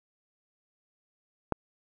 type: click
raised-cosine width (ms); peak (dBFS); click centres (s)
1; -12; 1.523
effects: none